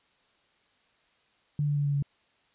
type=tone with pitch steps; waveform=sine; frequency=146.9 / 145.55 / 144.21 / 142.88 / 141.57 Hz; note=D3 / D3 / D3 / D3 / C#3; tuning=+1 / -15 / -31 / -47 / +37 cents; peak=-24 dBFS; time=1.59-2.025 s; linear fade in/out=2 ms; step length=87 ms; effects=white hiss -67 dBFS RMS until 2.54 s + resampled to 8000 Hz